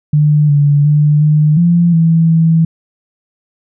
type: tone with pitch steps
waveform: sine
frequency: 149.6 / 144.6 / 148.9 / 151.6 / 171.8 / 164 / 163 Hz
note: D3 / D3 / D3 / D#3 / F3 / E3 / E3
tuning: +32 / -27 / +24 / -45 / -28 / -9 / -19 cents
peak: -6 dBFS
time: 0.13-2.65 s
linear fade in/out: 5 ms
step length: 360 ms
effects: none